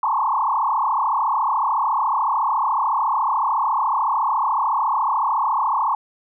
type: tone with frequency modulation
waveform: sine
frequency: 987.8 Hz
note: B5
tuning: in tune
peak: -17 dBFS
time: 0.03-5.95 s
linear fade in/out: 2 ms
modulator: 33.9 Hz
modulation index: 4.3
effects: none

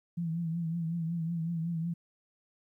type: tone with vibrato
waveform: sine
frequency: 166.5 Hz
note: E3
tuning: 18 cents sharp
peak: -30 dBFS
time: 0.17-1.94 s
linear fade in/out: 10 ms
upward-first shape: triangle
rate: 5.4 Hz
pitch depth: 72 cents each way
effects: 12-bit

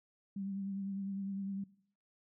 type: tone with vibrato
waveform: sine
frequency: 196 Hz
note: G3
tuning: in tune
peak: -37 dBFS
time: 0.36-1.64 s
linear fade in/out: 5 ms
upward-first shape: triangle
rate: 9.9 Hz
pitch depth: 42 cents each way
effects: noise-tail reverb RT60 0.6 s tail -19 dB re dry

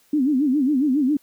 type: tone with vibrato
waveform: sine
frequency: 277.2 Hz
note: C#4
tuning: in tune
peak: -16 dBFS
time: 0.13-1.17 s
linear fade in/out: 5 ms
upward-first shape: sine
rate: 7.3 Hz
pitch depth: 180 cents each way
effects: white hiss -59 dBFS RMS until 1.22 s

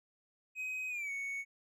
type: tone with pitch glide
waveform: triangle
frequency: 2522 to 2221 Hz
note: D#7 to C#7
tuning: +23 to +3 cents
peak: -35 dBFS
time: 0.55-1.45 s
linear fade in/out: 50 ms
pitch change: -220 cents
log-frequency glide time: 0.89-1.11 s
effects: none

